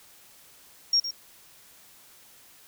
triangle tone with echo, 5570 Hz, F8, 5 cents flat, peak -15 dBFS, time 0.93-1 s, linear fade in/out 5 ms, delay 110 ms, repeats 1, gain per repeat -13 dB, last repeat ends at 1.11 s, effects tanh soft clip ceiling -17 dBFS + white hiss -54 dBFS RMS until 2.67 s

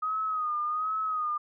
sine tone with vibrato, 1248 Hz, D#6, 5 cents sharp, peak -27 dBFS, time 0.02-1.38 s, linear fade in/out 10 ms, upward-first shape sine, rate 1.3 Hz, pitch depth 61 cents each way, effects none

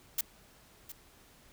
blue noise with echo, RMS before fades -30 dBFS, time 0.18-0.21 s, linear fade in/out 5 ms, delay 710 ms, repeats 1, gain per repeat -14 dB, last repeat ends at 0.92 s, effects pink hiss -60 dBFS RMS until 1.52 s

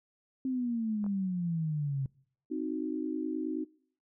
sine exponential sweep, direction down, 265.2 to 132.7 Hz, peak -29 dBFS, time 0.45-2.06 s, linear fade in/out 2 ms
clicks, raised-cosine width 1 ms, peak -34 dBFS, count 2, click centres 1.042 / 1.064 s
sine chord, C diminished, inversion none, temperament equal, 261.6 / 311.1 / 370 Hz, C4 / Eb4 / Gb4, 0 / 0 / 0 cents, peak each -36 / -34 / -39 dBFS, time 2.5-3.65 s, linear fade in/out 20 ms
effects noise-tail reverb RT60 0.6 s tail -24 dB re dry

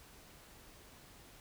silence, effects pink hiss -58 dBFS RMS until 1.4 s

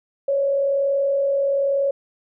sine tone with frequency modulation, 555 Hz, C#5, 2 cents sharp, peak -17 dBFS, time 0.28-1.91 s, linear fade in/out 5 ms, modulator 41 Hz, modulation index 0.32, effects none

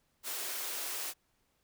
white high-pass noise, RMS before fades -38 dBFS, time 0.23-1.14 s, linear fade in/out 50 ms, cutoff 320 Hz, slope 24 dB/octave, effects pink hiss -75 dBFS RMS until 1.63 s

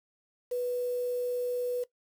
sine tone with quantisation, 492 Hz, B4, 7 cents flat, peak -28 dBFS, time 0.51-1.84 s, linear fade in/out 10 ms, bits 8, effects noise-tail reverb RT60 0.1 s tail -17 dB re dry

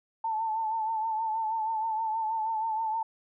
sine tone with vibrato, 885 Hz, A5, 10 cents sharp, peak -27 dBFS, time 0.24-3.03 s, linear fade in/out 5 ms, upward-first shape triangle, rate 6.3 Hz, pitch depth 57 cents each way, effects none

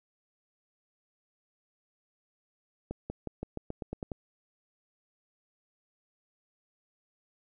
accelerating click train, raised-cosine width 2 ms, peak -22 dBFS, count 10, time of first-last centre 2.91-4.118 s, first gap 190 ms, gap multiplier 0.91, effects none

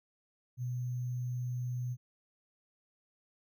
sine tone with sample-and-hold, 123.47 Hz, B2, in tune, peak -33 dBFS, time 0.57-1.97 s, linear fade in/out 50 ms, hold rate 6300 Hz, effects none

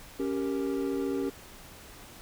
triangle chord, G diminished, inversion second, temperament equal, 277.2 / 392 / 466.2 Hz, Db4 / G4 / Bb4, 0 / 0 / 0 cents, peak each -29 / -30 / -34 dBFS, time 0.19-1.3 s, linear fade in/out 10 ms, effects pink hiss -49 dBFS RMS until 2.21 s

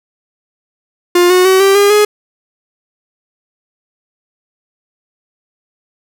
45% pulse tone with pitch steps, 353.1 / 365.3 / 378 / 391.1 / 404.7 / 418.7 Hz, F4 / F#4 / F#4 / G4 / G#4 / G#4, +19 / -22 / +37 / -4 / -45 / +14 cents, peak -6 dBFS, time 1.15-2.05 s, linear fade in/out 5 ms, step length 150 ms, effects none

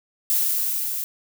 violet noise with level ramp, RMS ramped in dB -20 to -28 dBFS, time 0.3-1.04 s, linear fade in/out 0 ms, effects none

